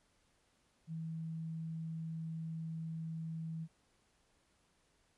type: tone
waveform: sine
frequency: 161.9 Hz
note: E3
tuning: 31 cents flat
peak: -39 dBFS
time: 0.87-3.68 s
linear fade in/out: 50 ms
effects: pink hiss -74 dBFS RMS until 5.17 s + resampled to 24000 Hz